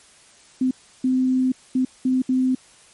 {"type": "tone bursts at uneven times", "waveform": "sine", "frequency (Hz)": 257.6, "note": "C4", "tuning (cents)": -27, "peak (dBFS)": -16, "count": 5, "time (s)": [[0.61, 0.71], [1.04, 1.52], [1.75, 1.85], [2.05, 2.22], [2.29, 2.55]], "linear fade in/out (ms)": 5, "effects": ["white hiss -51 dBFS RMS until 2.93 s", "MP3 48 kbps"]}